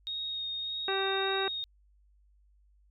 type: tone with vibrato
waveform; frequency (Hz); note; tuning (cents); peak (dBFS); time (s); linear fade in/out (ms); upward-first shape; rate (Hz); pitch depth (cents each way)
sine; 3729; A#7; 0; -33; 0.07-1.64; 0; sine; 1.7; 12
type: harmonic tone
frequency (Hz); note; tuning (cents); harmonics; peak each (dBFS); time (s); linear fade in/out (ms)
387.7; G4; -19; 1 / 2 / 3 / 4 / 5 / 6 / 7; -32 / -36 / -38 / -36 / -42 / -46 / -42; 0.88-1.48; 2
effects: added 50 Hz sine -61 dBFS peak until 2.9 s